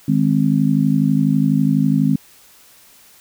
harmonic tone, 52.1 Hz, G#1, 6 cents sharp, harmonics 3 / 4 / 5, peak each -17 / -17 / -17 dBFS, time 0.08-2.16 s, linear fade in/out 5 ms, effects white hiss -48 dBFS RMS until 3.2 s

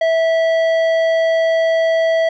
sine tone with tanh clipping, 654 Hz, E5, 14 cents flat, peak -14 dBFS, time 0.01-2.29 s, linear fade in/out 5 ms, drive 11 dB, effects none

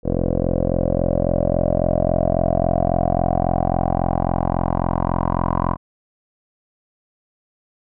10% pulse tone with low-pass filter sweep, 43.65 Hz, F1, in tune, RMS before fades -19 dBFS, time 0.03-5.77 s, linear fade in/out 50 ms, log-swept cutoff 480 to 1000 Hz, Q 6.8, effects none

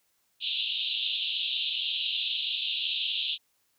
white band-pass noise, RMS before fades -31 dBFS, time 0.4-3.38 s, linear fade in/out 50 ms, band 2700 to 3900 Hz, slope 96 dB/octave, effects white hiss -72 dBFS RMS until 3.78 s

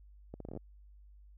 accelerating click train, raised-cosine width 2 ms, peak -30 dBFS, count 9, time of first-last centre 0.34-0.573 s, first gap 63 ms, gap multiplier 0.76, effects added 50 Hz sine -54 dBFS peak until 1.37 s

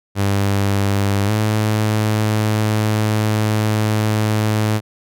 sawtooth tone with pitch glide, 99.8 to 107.58 Hz, G2 to A2, +32 to -39 cents, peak -11 dBFS, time 0.15-4.81 s, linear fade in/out 50 ms, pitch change +129 cents, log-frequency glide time 1.26-1.31 s, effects none

